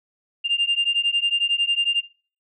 sine beating tone pair, 2794 / 2805 Hz, F7 / F7, 0 / +7 cents, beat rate 11 Hz, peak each -21 dBFS, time 0.44-2.01 s, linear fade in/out 20 ms, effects noise-tail reverb RT60 0.4 s tail -20 dB re dry + tanh soft clip ceiling -13 dBFS

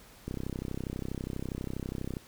click train, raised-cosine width 3 ms, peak -22 dBFS, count 62, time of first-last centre 0.28-2.169 s, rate 32.3 Hz, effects pink hiss -55 dBFS RMS until 2.27 s

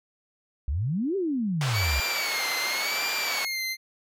sine exponential two-way sweep, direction up then down, 62.4 to 407.1 to 62.4 Hz, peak -24 dBFS, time 0.68-2 s, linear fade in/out 0 ms, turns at 1.16 s
pink band-pass noise, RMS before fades -32 dBFS, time 1.61-3.45 s, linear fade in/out 2 ms, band 760 to 5700 Hz, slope 12 dB/octave
25% pulse tone with vibrato, 2219 Hz, C#7, 1 cent sharp, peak -24 dBFS, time 1.72-3.77 s, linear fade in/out 50 ms, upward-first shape sine, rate 0.9 Hz, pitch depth 120 cents each way
effects none

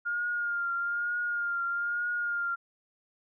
sine tone with vibrato, 1412 Hz, F6, 19 cents sharp, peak -28 dBFS, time 0.05-2.56 s, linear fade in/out 20 ms, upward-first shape triangle, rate 1.1 Hz, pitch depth 37 cents each way, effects none

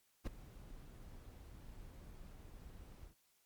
brown noise with ADSR envelope, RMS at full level -37 dBFS, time 0.24-3.15 s, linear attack 30 ms, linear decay 8 ms, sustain -17 dB, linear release 100 ms, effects white hiss -75 dBFS RMS until 3.45 s + MP3 96 kbps

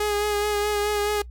sawtooth tone with vibrato, 415.3 Hz, G#4, in tune, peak -18 dBFS, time 0-1.22 s, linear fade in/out 5 ms, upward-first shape sine, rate 4.7 Hz, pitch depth 22 cents each way, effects noise-tail reverb RT60 0.1 s tail -21 dB re dry + added 60 Hz sine -37 dBFS peak until 1.3 s

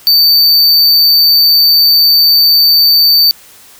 square tone, 4578 Hz, D8, 45 cents flat, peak -5 dBFS, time 0.07-3.31 s, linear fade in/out 0 ms, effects white hiss -39 dBFS RMS until 3.79 s

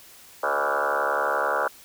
sine tone with frequency modulation, 987.8 Hz, B5, in tune, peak -21 dBFS, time 0.43-1.68 s, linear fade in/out 5 ms, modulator 71.5 Hz, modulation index 7.2, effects white hiss -49 dBFS RMS until 1.84 s

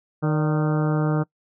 harmonic tone with a mistuned harmonic, 153.8 Hz, D#3, 20 cents flat, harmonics 1 / 2 / 3 / 4 / 5 / 6 / 7 / 8 / 9 / 10, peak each -20 / -26 / -29 / -32 / -35 / -38 / -41 / -36 / -37 / -43 dBFS, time 0.22-1.24 s, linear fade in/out 20 ms, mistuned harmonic 4, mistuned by -58 cents, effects noise-tail reverb RT60 0.1 s tail -24 dB re dry

